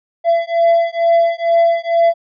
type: beating tone pair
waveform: triangle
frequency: 673 / 675.2 Hz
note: E5 / E5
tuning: +36 / +41 cents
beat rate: 2.2 Hz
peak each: -12 dBFS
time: 0.24-2.14 s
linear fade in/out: 50 ms
effects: resampled to 11025 Hz